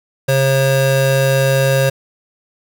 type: tone pair together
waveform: square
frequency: 134.9 / 539.6 Hz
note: C#3 / C#5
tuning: -47 / -47 cents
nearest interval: 2 octaves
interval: 2400 cents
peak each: -15 dBFS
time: 0.28-1.9 s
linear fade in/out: 10 ms
effects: none